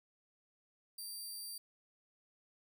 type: tone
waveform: 15% pulse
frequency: 4699 Hz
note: D8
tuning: in tune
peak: -37 dBFS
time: 0.98-1.58 s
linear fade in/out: 5 ms
effects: 13-bit